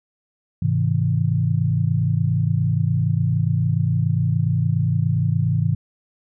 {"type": "chord", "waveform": "sine", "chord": "Ab augmented", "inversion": "none", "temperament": "equal with one note detuned", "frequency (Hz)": [103.83, 130.81, 160.96], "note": ["Ab2", "C3", "E3"], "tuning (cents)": [0, 0, -41], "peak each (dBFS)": -21, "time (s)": [0.62, 5.75], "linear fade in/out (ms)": 5, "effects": []}